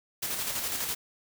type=noise with tremolo; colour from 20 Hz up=white; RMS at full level=-31 dBFS; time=0.22-0.95 s; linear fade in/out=10 ms; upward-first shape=square; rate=12 Hz; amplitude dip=35%; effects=none